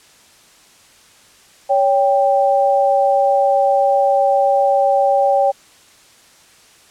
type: tone pair together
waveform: sine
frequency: 560 / 787.7 Hz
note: C#5 / G5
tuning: +18 / +8 cents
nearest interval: tritone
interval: 590 cents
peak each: -14 / -14 dBFS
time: 1.69-5.52 s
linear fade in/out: 20 ms
effects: white hiss -48 dBFS RMS until 6.9 s + low-pass 9000 Hz 12 dB/octave